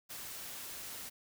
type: noise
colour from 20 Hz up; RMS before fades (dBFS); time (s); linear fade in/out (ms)
white; -45; 0.09-1.1; 20
effects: none